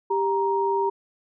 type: tone pair together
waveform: sine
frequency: 394.3 / 937.8 Hz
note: G4 / A#5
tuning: +10 / +10 cents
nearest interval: octave + minor third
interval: 1500 cents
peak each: -23 dBFS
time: 0.1-0.9 s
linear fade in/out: 10 ms
effects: none